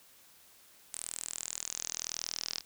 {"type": "tone with band-pass filter sweep", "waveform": "sawtooth", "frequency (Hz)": 40.84, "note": "E1", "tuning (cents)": -15, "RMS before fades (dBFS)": -40, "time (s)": [0.93, 2.61], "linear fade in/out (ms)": 10, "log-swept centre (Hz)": [8700, 5100], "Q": 6.2, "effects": ["white hiss -60 dBFS RMS until 2.65 s"]}